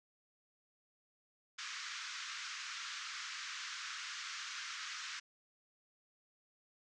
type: band-pass noise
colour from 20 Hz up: pink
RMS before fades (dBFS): -45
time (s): 1.58-5.2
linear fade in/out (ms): 10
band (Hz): 1200 to 6800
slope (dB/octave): 48
effects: none